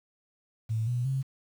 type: tone with pitch steps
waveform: sine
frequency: 111.3 / 122.08 / 133.9 Hz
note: A2 / B2 / C3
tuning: +20 / -20 / +40 cents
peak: -26 dBFS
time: 0.69-1.23 s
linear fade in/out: 20 ms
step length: 180 ms
effects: 9-bit